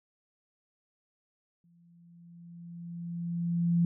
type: tone with exponential growth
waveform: sine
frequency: 171 Hz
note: F3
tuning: 36 cents flat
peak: -21 dBFS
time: 1.64-3.85 s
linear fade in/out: 2 ms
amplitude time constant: 480 ms
effects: none